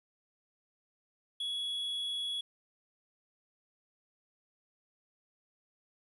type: tone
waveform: triangle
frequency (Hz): 3364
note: G#7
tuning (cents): +22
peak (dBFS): -32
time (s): 1.4-2.41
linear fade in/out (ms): 5
effects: resampled to 32000 Hz + 11-bit